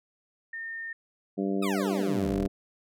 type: tone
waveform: sine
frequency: 1821 Hz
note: A#6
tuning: 41 cents flat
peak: -34 dBFS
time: 0.53-0.93 s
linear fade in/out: 5 ms
type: harmonic tone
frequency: 98 Hz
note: G2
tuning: in tune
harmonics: 2 / 3 / 4 / 5 / 6 / 7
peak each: -29 / -31 / -32 / -39 / -40 / -41 dBFS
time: 1.37-2.48 s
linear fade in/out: 20 ms
type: exponential sweep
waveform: 20% pulse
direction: down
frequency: 1318.5 to 30.87 Hz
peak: -27 dBFS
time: 1.62-2.47 s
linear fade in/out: 10 ms
effects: none